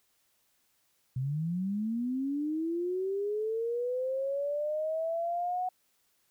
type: linear sweep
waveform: sine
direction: up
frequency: 124.2 to 740 Hz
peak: -29 dBFS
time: 1.16-5.69 s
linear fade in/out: 5 ms
effects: white hiss -72 dBFS RMS until 6.3 s